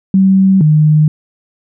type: tone pair in turn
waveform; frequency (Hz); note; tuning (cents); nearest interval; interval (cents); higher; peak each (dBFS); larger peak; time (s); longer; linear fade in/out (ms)
sine; 191.7 / 152.96; G3 / D#3; -38 / -29; major third; 391; first; -5; neither; 0.14-0.61 / 0.61-1.08; neither; 2
effects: none